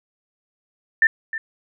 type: tone with echo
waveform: sine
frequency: 1786 Hz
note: A6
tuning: 25 cents sharp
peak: -11 dBFS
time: 1.02-1.07 s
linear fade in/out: 2 ms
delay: 310 ms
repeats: 1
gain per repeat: -13 dB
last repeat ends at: 1.38 s
effects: none